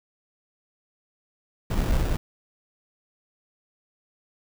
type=noise with sample-and-hold; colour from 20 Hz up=brown; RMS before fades=-23 dBFS; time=1.7-2.17 s; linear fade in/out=5 ms; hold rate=2100 Hz; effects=none